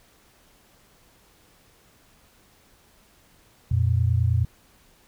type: tone pair together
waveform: sine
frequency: 88.3 / 117.87 Hz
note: F2 / A#2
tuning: +20 / +20 cents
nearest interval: perfect fourth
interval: 500 cents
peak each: -21 dBFS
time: 3.71-4.45 s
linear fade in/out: 5 ms
effects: pink hiss -58 dBFS RMS until 5.07 s